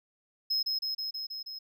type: tone with echo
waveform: triangle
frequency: 5140 Hz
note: E8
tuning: 45 cents flat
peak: -25 dBFS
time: 0.5-0.63 s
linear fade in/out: 10 ms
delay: 160 ms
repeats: 6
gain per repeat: -2 dB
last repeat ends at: 1.59 s
effects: none